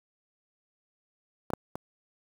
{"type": "clicks", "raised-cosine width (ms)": 1, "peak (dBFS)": [-20, -12, -21], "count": 3, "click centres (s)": [1.503, 1.535, 1.755], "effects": ["high-pass 80 Hz 12 dB/octave", "7-bit"]}